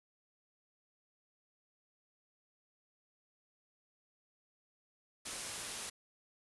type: low-pass noise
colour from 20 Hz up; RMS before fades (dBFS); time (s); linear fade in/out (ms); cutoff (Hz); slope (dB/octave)
white; -44; 5.25-5.9; 10; 11000; 96
effects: none